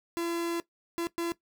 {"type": "tone bursts at uneven times", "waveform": "45% pulse", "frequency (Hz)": 339, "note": "E4", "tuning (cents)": 49, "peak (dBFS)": -29, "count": 3, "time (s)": [[0.17, 0.6], [0.98, 1.07], [1.18, 1.32]], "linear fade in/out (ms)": 0, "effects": ["noise-tail reverb RT60 0.1 s tail -17 dB re dry"]}